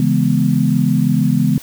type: chord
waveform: sine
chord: C# minor seventh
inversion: none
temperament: equal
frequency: 138.59 / 164.81 / 207.7 / 246.9 Hz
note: C#3 / E3 / G#3 / B3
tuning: 0 / 0 / 0 / 0 cents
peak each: -17 dBFS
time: 0-1.58 s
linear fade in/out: 2 ms
effects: white hiss -38 dBFS RMS until 1.62 s

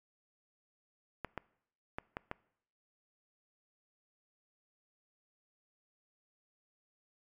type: clicks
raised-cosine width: 0.5 ms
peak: -22 dBFS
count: 5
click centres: 1.247 / 1.377 / 1.985 / 2.169 / 2.314 s
effects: noise-tail reverb RT60 0.7 s tail -23 dB re dry + MP3 96 kbps

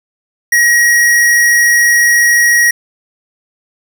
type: tone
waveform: square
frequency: 1897 Hz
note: A#6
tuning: 30 cents sharp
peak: -7 dBFS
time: 0.52-2.71 s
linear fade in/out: 5 ms
effects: none

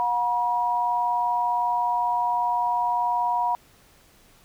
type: tone pair together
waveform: sine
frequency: 721 / 961.4 Hz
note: F#5 / B5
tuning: -45 / -47 cents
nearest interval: perfect fourth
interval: 498 cents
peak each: -26 / -22 dBFS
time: 0-3.55 s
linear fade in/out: 0 ms
effects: pink hiss -56 dBFS RMS until 4.44 s

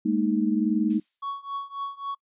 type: chord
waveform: sine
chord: Ab suspended second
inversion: none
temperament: equal with one note detuned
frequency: 207.7 / 228.5 / 311.1 Hz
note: Ab3 / Bb3 / Eb4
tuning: 0 / -34 / 0 cents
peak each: -25 dBFS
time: 0.05-1 s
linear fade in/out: 10 ms
type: noise with exponential decay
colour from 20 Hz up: violet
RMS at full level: -35 dBFS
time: 0.9-1.24 s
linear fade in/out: 5 ms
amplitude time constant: 73 ms
type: tone with tremolo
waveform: triangle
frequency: 1115 Hz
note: C#6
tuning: 10 cents sharp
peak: -25 dBFS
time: 1.22-2.15 s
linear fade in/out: 10 ms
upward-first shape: triangle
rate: 3.7 Hz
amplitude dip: 95%
effects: noise-tail reverb RT60 0.1 s tail -26 dB re dry + resampled to 8000 Hz

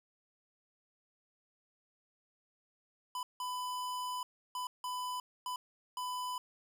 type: tone bursts at uneven times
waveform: square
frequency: 999 Hz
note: B5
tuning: 20 cents sharp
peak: -37 dBFS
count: 6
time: 3.15-3.23 / 3.4-4.23 / 4.55-4.67 / 4.84-5.2 / 5.46-5.56 / 5.97-6.38 s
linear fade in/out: 2 ms
effects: none

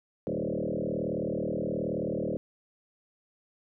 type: tone with frequency modulation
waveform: sine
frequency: 357.1 Hz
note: F4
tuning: 39 cents sharp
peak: -28 dBFS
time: 0.27-2.37 s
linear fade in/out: 0 ms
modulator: 38.8 Hz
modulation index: 5.6
effects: none

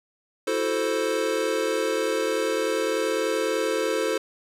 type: chord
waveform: square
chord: F# half-diminished seventh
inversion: third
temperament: equal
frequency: 329.6 / 370 / 440 / 523.3 Hz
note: E4 / F#4 / A4 / C5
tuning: 0 / 0 / 0 / 0 cents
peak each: -31 / -33 / -27 / -28 dBFS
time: 0.47-4.18 s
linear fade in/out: 5 ms
effects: low-pass 11000 Hz 12 dB/octave + 9-bit

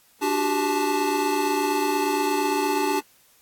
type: tone cluster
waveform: square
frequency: 295 / 364.4 / 392.9 / 869 Hz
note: D4 / F#4 / G4 / A5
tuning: +8 / -26 / +4 / -22 cents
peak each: -28 / -30 / -27 / -26 dBFS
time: 0.21-3.01 s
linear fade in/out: 20 ms
effects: white hiss -58 dBFS RMS until 3.41 s + AAC 64 kbps

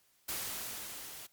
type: noise with level ramp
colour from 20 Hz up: white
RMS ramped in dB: -37 to -48 dBFS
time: 0.28-1.27 s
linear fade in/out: 10 ms
effects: white hiss -70 dBFS RMS until 1.32 s + Opus 48 kbps

